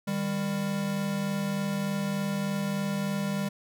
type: tone pair together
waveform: square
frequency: 155.87 / 199.2 Hz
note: D#3 / G3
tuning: +3 / +28 cents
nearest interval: major third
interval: 425 cents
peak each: -35 / -29 dBFS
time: 0.07-3.49 s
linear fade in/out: 10 ms
effects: none